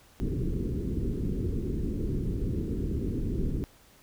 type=low-pass noise; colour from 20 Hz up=pink; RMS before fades=-30 dBFS; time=0.2-3.64 s; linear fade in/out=0 ms; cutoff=410 Hz; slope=48 dB/octave; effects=pink hiss -58 dBFS RMS until 4.02 s